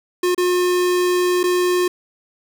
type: tone with dropouts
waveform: square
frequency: 358.9 Hz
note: F4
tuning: 47 cents sharp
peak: -16 dBFS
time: 0.23-1.88 s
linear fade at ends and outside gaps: 5 ms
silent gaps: 0.348-0.378 / 1.432-1.438 s
effects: 7-bit